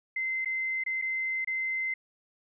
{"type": "tone with dropouts", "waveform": "sine", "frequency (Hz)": 2069, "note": "C7", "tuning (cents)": -20, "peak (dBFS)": -28, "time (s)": [0.16, 1.94], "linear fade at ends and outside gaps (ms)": 5, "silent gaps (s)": [[0.448, 0.457], [0.838, 0.862], [1.016, 1.021], [1.447, 1.473]], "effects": []}